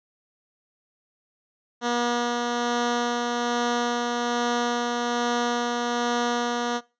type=tone with tremolo; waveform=10% pulse; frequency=240 Hz; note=B3; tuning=49 cents flat; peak=-14 dBFS; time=1.81-6.81 s; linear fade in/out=50 ms; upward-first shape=sine; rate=1.2 Hz; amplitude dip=25%; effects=noise-tail reverb RT60 0.3 s tail -22 dB re dry + resampled to 16000 Hz